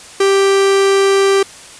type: tone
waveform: 45% pulse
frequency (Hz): 392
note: G4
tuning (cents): 0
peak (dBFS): -9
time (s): 0.2-1.43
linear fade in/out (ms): 5
effects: white hiss -36 dBFS RMS until 1.79 s + resampled to 22050 Hz